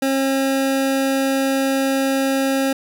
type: tone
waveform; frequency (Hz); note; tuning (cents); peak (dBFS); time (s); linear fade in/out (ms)
25% pulse; 270; C#4; -45; -13; 0.02-2.73; 5
effects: none